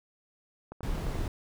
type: click train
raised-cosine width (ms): 1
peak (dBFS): -27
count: 6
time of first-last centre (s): 0.72-1.155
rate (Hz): 11.5
type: noise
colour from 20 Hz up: brown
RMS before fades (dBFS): -32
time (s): 0.83-1.28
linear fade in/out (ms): 2
effects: none